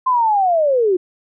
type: linear sweep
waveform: sine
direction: down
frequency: 1046.5 to 347.6 Hz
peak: -12 dBFS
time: 0.06-0.97 s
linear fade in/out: 10 ms
effects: none